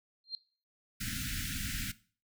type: tone with exponential growth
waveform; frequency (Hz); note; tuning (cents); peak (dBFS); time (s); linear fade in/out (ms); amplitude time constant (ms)
sine; 4186; C8; 0; -31; 0.24-0.35; 1; 22
type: band-stop noise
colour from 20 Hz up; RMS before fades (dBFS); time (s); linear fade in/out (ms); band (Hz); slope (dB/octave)
pink; -37; 1-1.92; 10; 290 to 1400; 96
effects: noise-tail reverb RT60 0.4 s tail -18 dB re dry